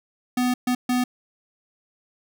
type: tone bursts at uneven times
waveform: square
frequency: 248.9 Hz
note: B3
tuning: 14 cents sharp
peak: -20 dBFS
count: 3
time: 0.37-0.54 / 0.67-0.75 / 0.89-1.04 s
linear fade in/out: 5 ms
effects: none